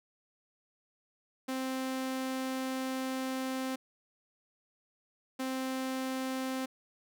sawtooth tone bursts at uneven times, 261.6 Hz, C4, in tune, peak -29 dBFS, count 2, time 1.48-3.76 / 5.39-6.66 s, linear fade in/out 10 ms, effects none

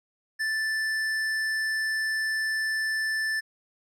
triangle tone with hard clipping, 1760 Hz, A6, in tune, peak -27 dBFS, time 0.39-3.41 s, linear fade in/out 20 ms, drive 14 dB, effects none

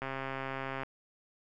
click train, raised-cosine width 0.5 ms, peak -22 dBFS, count 110, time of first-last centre 0.02-0.833 s, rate 134 Hz, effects none

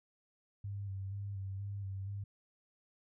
sine tone with vibrato, 98.5 Hz, G2, 9 cents sharp, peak -38 dBFS, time 0.64-2.24 s, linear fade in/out 5 ms, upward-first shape square, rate 2.1 Hz, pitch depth 31 cents each way, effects none

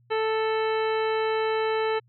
harmonic tone, 440 Hz, A4, in tune, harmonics 1 / 2 / 3 / 4 / 5 / 6 / 7 / 9, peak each -24 / -30 / -34 / -36 / -38 / -40 / -41 / -43 dBFS, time 0.1-2 s, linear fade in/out 20 ms, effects added 120 Hz sine -58 dBFS peak until 2.08 s

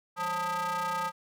square ring-modulated tone, 180.9 Hz, F#3, 39 cents flat, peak -27 dBFS, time 0.16-1.12 s, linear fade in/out 50 ms, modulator 1070 Hz, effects none

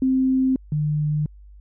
sine tone pair in turn, 261.6 / 150.43 Hz, C4 / D3, 0 / +42 cents, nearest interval minor seventh, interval 958 cents, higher first, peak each -16 / -19 dBFS, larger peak first, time 0.02-0.56 / 0.72-1.26 s, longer neither, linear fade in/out 2 ms, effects added 50 Hz sine -42 dBFS peak until 1.6 s

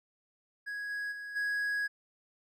triangle tone with level steps, 1661.2 Hz, G#6, in tune, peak -34 / -32 / -38 / -28 dBFS, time 0.66-1.88 s, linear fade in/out 20 ms, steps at 0.89 / 1.11 / 1.35 s, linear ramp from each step 20 ms, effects none

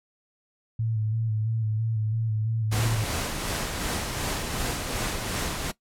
sine tone with vibrato, 110.5 Hz, A2, 8 cents sharp, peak -24 dBFS, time 0.79-3.04 s, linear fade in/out 5 ms, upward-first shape square, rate 3 Hz, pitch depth 34 cents each way
pink noise with tremolo, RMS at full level -28 dBFS, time 2.71-5.72 s, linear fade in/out 20 ms, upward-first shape sine, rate 2.7 Hz, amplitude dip 35%
effects noise-tail reverb RT60 0.1 s tail -18 dB re dry + low-pass 12000 Hz 12 dB/octave

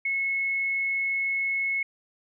sine tone, 2187 Hz, C#7, 24 cents flat, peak -24 dBFS, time 0.05-1.83 s, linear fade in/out 5 ms, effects none

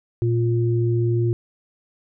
sine tone pair together, 117.1 / 350.5 Hz, A#2 / F4, +8 / +6 cents, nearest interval octave + perfect fifth, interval 1898 cents, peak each -18 / -23 dBFS, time 0.22-1.33 s, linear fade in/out 0 ms, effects none

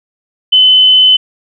sine tone, 3032 Hz, F#7, 42 cents sharp, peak -3 dBFS, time 0.52-1.17 s, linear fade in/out 10 ms, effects none

